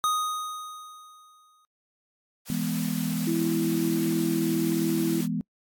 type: tone with exponential decay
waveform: square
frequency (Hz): 1244.5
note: D#6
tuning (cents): 0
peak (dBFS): -22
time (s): 0.04-1.65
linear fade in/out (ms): 0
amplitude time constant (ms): 350
type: high-pass noise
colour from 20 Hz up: white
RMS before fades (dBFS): -38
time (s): 2.45-5.28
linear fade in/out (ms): 50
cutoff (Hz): 440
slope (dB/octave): 96
type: chord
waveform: sine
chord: E major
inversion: none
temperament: equal with one note detuned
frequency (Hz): 166.25 / 207.7 / 246.9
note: E3 / G#3 / B3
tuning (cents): +15 / 0 / 0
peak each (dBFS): -30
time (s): 2.5-5.41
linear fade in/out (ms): 0
type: tone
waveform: sine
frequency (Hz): 329.6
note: E4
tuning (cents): 0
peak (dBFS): -25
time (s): 3.27-5.21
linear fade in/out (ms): 5
effects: noise-tail reverb RT60 0.1 s tail -26 dB re dry + AAC 64 kbps